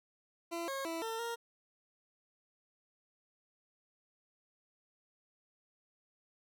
20% pulse tone with pitch steps, 338.4 / 543 / 329.8 / 451.1 / 466.5 Hz, E4 / C#5 / E4 / A4 / A#4, +45 / -36 / +1 / +43 / +1 cents, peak -32 dBFS, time 0.51-1.36 s, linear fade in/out 20 ms, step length 170 ms, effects none

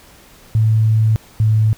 sine tone pair in turn, 110 / 108.99 Hz, A2 / A2, 0 / -16 cents, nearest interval unison, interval 16 cents, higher first, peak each -10 dBFS, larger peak neither, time 0.55-1.16 / 1.4-1.73 s, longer first, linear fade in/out 0 ms, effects pink hiss -45 dBFS RMS until 1.77 s

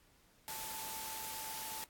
sine tone in noise, 880 Hz, A5, in tune, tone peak -47 dBFS, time 0.48-1.84 s, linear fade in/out 0 ms, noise white, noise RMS -44 dBFS, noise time 0.48-1.84 s, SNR -6 dB, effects pink hiss -68 dBFS RMS until 1.89 s + AAC 64 kbps

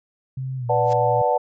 sine tone with pitch glide, 131.3 to 119.02 Hz, C3 to A#2, +6 to +36 cents, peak -25 dBFS, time 0.37-1.22 s, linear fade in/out 5 ms, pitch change -170 cents, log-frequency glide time 0.57-0.67 s
sine chord, B minor seventh, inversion none, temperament equal, 493.9 / 587.3 / 740 / 880 Hz, B4 / D5 / F#5 / A5, 0 / 0 / 0 / 0 cents, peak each -22 dBFS, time 0.69-1.38 s, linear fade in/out 10 ms
white noise with exponential growth, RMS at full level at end -33 dBFS, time 0.82-0.93 s, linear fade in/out 0 ms, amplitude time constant 23 ms
effects resampled to 16000 Hz

